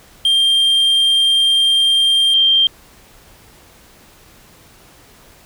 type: tone pair in turn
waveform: triangle / sine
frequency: 3185 / 3173 Hz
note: G7 / G7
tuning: +27 / +20 cents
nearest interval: unison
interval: 7 cents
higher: first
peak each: -9 dBFS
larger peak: neither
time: 0.25-2.34 / 2.34-2.67 s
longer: first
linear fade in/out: 2 ms
effects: pink hiss -46 dBFS RMS until 5.45 s